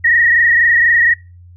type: tone with frequency modulation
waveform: sine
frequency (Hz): 1881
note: A#6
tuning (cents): +15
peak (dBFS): -8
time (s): 0.04-1.14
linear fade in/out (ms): 10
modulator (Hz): 24.1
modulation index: 2.4
effects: noise-tail reverb RT60 0.3 s tail -25 dB re dry + added 88 Hz sine -37 dBFS peak until 1.56 s